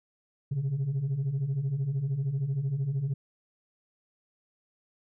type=beating tone pair; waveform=sine; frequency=127.5 / 140.5 Hz; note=C3 / C#3; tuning=-44 / +24 cents; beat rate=13 Hz; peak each=-31 / -26 dBFS; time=0.51-3.14 s; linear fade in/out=10 ms; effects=tanh soft clip ceiling -24 dBFS